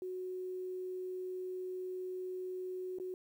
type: tone with dropouts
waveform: sine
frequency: 368.6 Hz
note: F#4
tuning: 7 cents flat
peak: -38 dBFS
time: 0.02-3.14 s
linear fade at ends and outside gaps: 1 ms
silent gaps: 2.986-2.999 s
effects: 11-bit

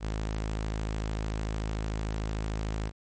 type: tone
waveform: sawtooth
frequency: 53.4 Hz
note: G#1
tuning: 49 cents sharp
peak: -26 dBFS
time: 0-2.92 s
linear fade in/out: 50 ms
effects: MP3 32 kbps

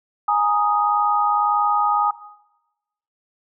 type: chord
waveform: sine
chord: Ab suspended second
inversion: none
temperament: equal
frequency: 830.6 / 932.3 / 1244.5 Hz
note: Ab5 / Bb5 / Eb6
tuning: 0 / 0 / 0 cents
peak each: -19 / -24 / -19 dBFS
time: 0.28-2.11 s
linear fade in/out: 5 ms
effects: noise-tail reverb RT60 1.0 s tail -18 dB re dry

